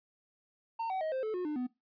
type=tone with pitch steps; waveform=triangle; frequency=911 / 757.3 / 629.5 / 523.2 / 434.9 / 361.5 / 300.5 / 249.8 Hz; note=A#5 / F#5 / D#5 / C5 / A4 / F#4 / D4 / B3; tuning=-40 / +40 / +20 / 0 / -20 / -40 / +40 / +20 cents; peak=-30 dBFS; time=0.79-1.67 s; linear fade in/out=10 ms; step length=110 ms; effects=noise-tail reverb RT60 0.2 s tail -19 dB re dry + resampled to 11025 Hz